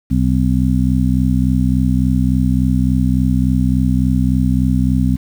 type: harmonic tone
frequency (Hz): 63.5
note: B1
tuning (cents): +49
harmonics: 1 / 2 / 3 / 4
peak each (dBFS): -17 / -17 / -17 / -17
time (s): 0.1-5.17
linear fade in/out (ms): 20
effects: 7-bit